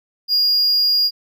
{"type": "tone", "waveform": "triangle", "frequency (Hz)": 4844, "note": "D#8", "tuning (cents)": -47, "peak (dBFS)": -12, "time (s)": [0.28, 1.11], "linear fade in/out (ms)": 50, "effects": []}